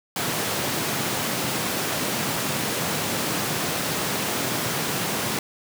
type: high-pass noise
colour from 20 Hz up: pink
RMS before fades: -26 dBFS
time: 0.16-5.39 s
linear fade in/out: 2 ms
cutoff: 120 Hz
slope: 24 dB/octave
effects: none